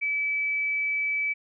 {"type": "tone", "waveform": "sine", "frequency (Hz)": 2300, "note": "D7", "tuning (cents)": -37, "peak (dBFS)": -24, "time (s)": [0.01, 1.34], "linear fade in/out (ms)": 20, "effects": []}